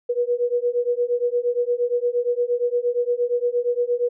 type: beating tone pair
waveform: sine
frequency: 480.3 / 488.9 Hz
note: B4 / B4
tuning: -48 / -18 cents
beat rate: 8.6 Hz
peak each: -22 dBFS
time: 0.09-4.09 s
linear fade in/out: 10 ms
effects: none